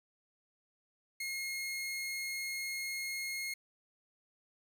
sawtooth tone, 2152 Hz, C7, 48 cents sharp, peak -33 dBFS, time 1.2-3.54 s, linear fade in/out 5 ms, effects 11-bit

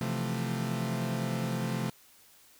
40% pulse chord, F major seventh, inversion second, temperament equal, 130.81 / 164.81 / 174.61 / 220 Hz, C3 / E3 / F3 / A3, 0 / 0 / 0 / 0 cents, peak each -33 / -38 / -36 / -34 dBFS, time 0.01-1.9 s, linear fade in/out 2 ms, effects white hiss -59 dBFS RMS until 2.59 s

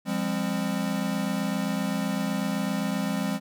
square chord, F minor, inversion none, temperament equal with one note detuned, 174.61 / 202.4 / 261.6 Hz, F3 / Ab3 / C4, 0 / -44 / 0 cents, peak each -32 / -29 / -32 dBFS, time 0.05-3.4 s, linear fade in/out 50 ms, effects none

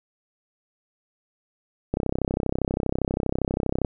click train, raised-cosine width 2 ms, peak -10 dBFS, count 63, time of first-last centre 1.94-3.848 s, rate 32.5 Hz, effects none

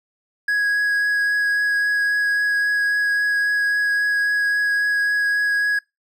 triangle tone with vibrato, 1661.2 Hz, G#6, in tune, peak -15 dBFS, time 0.48-5.79 s, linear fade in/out 5 ms, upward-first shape triangle, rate 3.7 Hz, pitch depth 10 cents each way, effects noise-tail reverb RT60 0.2 s tail -24 dB re dry

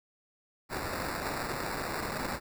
white noise with sample-and-hold, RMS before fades -35 dBFS, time 0.69-2.4 s, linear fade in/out 50 ms, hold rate 3150 Hz, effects none

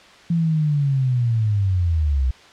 sine linear sweep, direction down, 170.7 to 61.7 Hz, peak -16 dBFS, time 0.3-2.31 s, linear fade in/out 5 ms, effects white hiss -46 dBFS RMS until 2.52 s + low-pass 4000 Hz 12 dB/octave

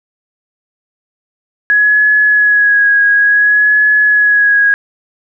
sine tone with vibrato, 1674 Hz, G#6, 13 cents sharp, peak -6 dBFS, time 1.7-4.74 s, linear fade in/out 0 ms, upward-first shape sine, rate 0.57 Hz, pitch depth 26 cents each way, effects none

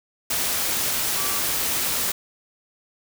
sine tone in noise, 1156 Hz, D6, 28 cents flat, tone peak -33 dBFS, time 1.17-1.39 s, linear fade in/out 5 ms, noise white, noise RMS -24 dBFS, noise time 0.3-2.12 s, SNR -12 dB, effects none

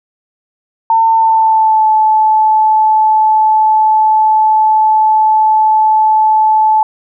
sine tone with pitch glide, 901 to 867.8 Hz, A5 to A5, +41 to -24 cents, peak -6 dBFS, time 0.9-6.83 s, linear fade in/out 2 ms, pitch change -65 cents, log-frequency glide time 1.08-1.88 s, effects none

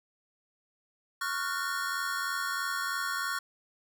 square chord, Gb major seventh, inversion second, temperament equal with one note detuned, 1108.7 / 1396.9 / 1480 / 1821 Hz, Db6 / F6 / Gb6 / Bb6, 0 / 0 / 0 / -41 cents, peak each -36 / -36 / -37 / -40 dBFS, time 1.21-3.39 s, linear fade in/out 5 ms, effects none

